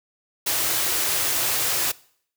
white band-stop noise, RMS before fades -23 dBFS, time 0.46-1.92 s, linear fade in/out 10 ms, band 160 to 270 Hz, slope 96 dB/octave, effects noise-tail reverb RT60 0.6 s tail -22 dB re dry + high-pass 80 Hz 12 dB/octave

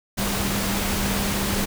sine tone in noise, 198.7 Hz, G3, 24 cents sharp, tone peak -27 dBFS, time 0.17-1.66 s, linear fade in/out 20 ms, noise pink, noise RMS -25 dBFS, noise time 0.17-1.66 s, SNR -5 dB, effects none

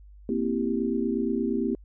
sine chord, C dominant seventh, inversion third, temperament equal, 233.1 / 261.6 / 329.6 / 392 Hz, Bb3 / C4 / E4 / G4, 0 / 0 / 0 / 0 cents, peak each -28 / -29 / -31 / -30 dBFS, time 0.29-1.75 s, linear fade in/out 2 ms, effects added 50 Hz sine -46 dBFS peak until 1.84 s

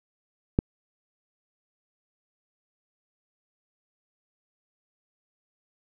click, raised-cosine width 3 ms, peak -7 dBFS, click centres 0.589 s, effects none

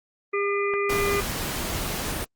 harmonic tone, 402.8 Hz, G4, 47 cents sharp, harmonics 1 / 3 / 5 / 6, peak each -24 / -29 / -31 / -32 dBFS, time 0.33-1.21 s, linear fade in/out 10 ms
click, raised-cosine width 0.5 ms, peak -19 dBFS, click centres 0.738 s
pink noise, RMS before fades -29 dBFS, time 0.89-2.25 s, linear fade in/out 10 ms
effects Opus 32 kbps

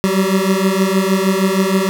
25% pulse beating tone pair, 188.3 / 194.7 Hz, F#3 / G3, +31 / -12 cents, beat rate 6.4 Hz, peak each -12 dBFS, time 0.04-1.89 s, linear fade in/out 0 ms, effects none

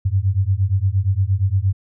sine beating tone pair, 92.5 / 101.1 Hz, F#2 / G#2, 0 / -46 cents, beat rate 8.6 Hz, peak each -18 dBFS, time 0.05-1.73 s, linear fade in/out 10 ms, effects none

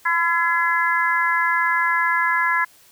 harmonic tone with a mistuned harmonic, 337.7 Hz, E4, 42 cents sharp, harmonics 3 / 4 / 5 / 6, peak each -21 / -26 / -20 / -25 dBFS, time 0.05-2.65 s, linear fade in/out 10 ms, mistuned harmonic 6, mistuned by +18 cents, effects white hiss -52 dBFS RMS until 2.91 s

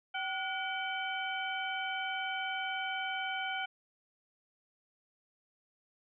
harmonic tone with a mistuned harmonic, 766 Hz, G5, 40 cents flat, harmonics 1 / 2 / 3 / 4, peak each -38 / -38 / -40 / -41 dBFS, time 0.14-3.66 s, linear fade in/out 10 ms, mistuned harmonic 2, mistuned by -88 cents, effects none

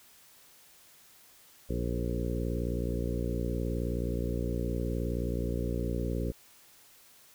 harmonic tone with a mistuned harmonic, 59.2 Hz, A#1, 27 cents sharp, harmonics 1 / 2 / 3 / 4 / 5 / 6 / 7 / 8 / 9, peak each -33 / -36 / -38 / -39 / -40 / -41 / -41 / -42 / -43 dBFS, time 1.69-6.32 s, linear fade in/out 10 ms, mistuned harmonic 8, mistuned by -19 cents, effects white hiss -58 dBFS RMS until 7.34 s

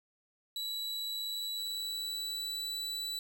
40% pulse tone with pitch glide, 3933 to 3958 Hz, B7 to B7, -8 to +3 cents, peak -34 dBFS, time 0.56-3.19 s, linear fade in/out 2 ms, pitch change +11 cents, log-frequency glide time 1.26-2.7 s, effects none

